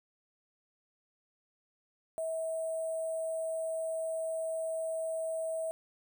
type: tone with sample-and-hold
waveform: sine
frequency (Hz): 648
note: E5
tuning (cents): -30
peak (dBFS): -32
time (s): 2.18-5.71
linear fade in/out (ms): 0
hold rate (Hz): 8820
effects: none